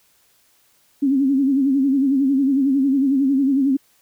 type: tone with vibrato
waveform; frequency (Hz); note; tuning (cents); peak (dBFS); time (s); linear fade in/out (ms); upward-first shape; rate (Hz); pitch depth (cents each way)
sine; 272.3; C#4; -31; -14; 1.02-3.77; 10; sine; 11; 83
effects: white hiss -59 dBFS RMS until 4.01 s